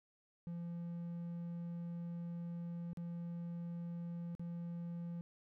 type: tone with dropouts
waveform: triangle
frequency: 171.2 Hz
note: F3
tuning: 34 cents flat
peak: -39 dBFS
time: 0.47-5.21 s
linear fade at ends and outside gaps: 0 ms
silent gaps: 2.932-2.972 / 4.351-4.395 s
effects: none